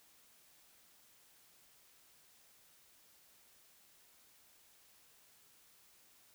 silence, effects white hiss -66 dBFS RMS until 6.34 s

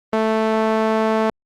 sawtooth tone with band-pass filter, 220 Hz, A3, in tune, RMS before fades -18 dBFS, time 0.13-1.3 s, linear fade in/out 2 ms, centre 710 Hz, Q 0.89, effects Opus 24 kbps

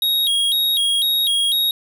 square tone with vibrato, 3520 Hz, A7, in tune, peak -16 dBFS, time 0.02-1.71 s, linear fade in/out 2 ms, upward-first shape square, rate 2 Hz, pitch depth 120 cents each way, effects none

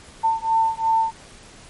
sine beating tone pair, 896 / 898.8 Hz, A5 / A5, +31 / +37 cents, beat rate 2.8 Hz, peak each -20 dBFS, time 0.23-1.12 s, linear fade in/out 20 ms, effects pink hiss -45 dBFS RMS until 1.69 s + MP3 48 kbps

